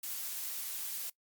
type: noise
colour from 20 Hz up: blue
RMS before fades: -39 dBFS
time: 0.03-1.1 s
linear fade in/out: 5 ms
effects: noise-tail reverb RT60 0.1 s tail -23 dB re dry + Opus 48 kbps